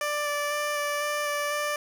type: tone with vibrato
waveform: 15% pulse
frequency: 587.3 Hz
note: D5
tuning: in tune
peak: -20 dBFS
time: 0.01-1.76 s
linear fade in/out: 2 ms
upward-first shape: square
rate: 2 Hz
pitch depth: 10 cents each way
effects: none